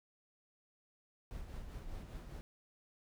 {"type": "noise with tremolo", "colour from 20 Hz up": "brown", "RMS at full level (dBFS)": -44, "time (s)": [1.31, 2.41], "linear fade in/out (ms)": 0, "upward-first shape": "triangle", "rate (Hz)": 5, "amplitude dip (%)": 50, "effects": []}